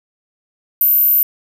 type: tone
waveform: sine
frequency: 13570 Hz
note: G#9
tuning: 36 cents sharp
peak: -8 dBFS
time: 0.81-1.23 s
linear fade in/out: 2 ms
effects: tanh soft clip ceiling -7 dBFS + 8-bit